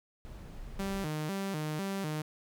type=noise; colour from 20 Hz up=brown; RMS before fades=-44 dBFS; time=0.25-1.07 s; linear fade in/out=0 ms
type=tone with vibrato; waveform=sawtooth; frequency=173.2 Hz; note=F3; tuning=14 cents flat; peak=-29 dBFS; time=0.79-2.22 s; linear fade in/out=5 ms; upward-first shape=square; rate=2 Hz; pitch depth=210 cents each way
effects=none